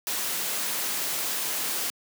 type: noise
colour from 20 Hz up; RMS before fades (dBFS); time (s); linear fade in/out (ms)
white; -29; 0.07-1.9; 0
effects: high-pass 200 Hz 12 dB/octave